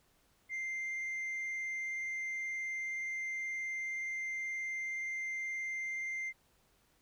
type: tone with vibrato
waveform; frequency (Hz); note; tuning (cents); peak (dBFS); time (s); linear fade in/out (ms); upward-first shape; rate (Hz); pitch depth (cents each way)
sine; 2093; C7; 0; -33; 0.49-6.33; 50; triangle; 19; 8
effects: tanh soft clip ceiling -35 dBFS + pink hiss -71 dBFS RMS until 7.01 s